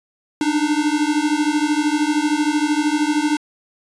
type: beating tone pair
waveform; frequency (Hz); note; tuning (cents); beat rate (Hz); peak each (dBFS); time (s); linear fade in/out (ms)
square; 293.7 / 306.7; D4 / D#4; 0 / -25; 13; -20; 0.41-3.37; 2
effects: resampled to 22050 Hz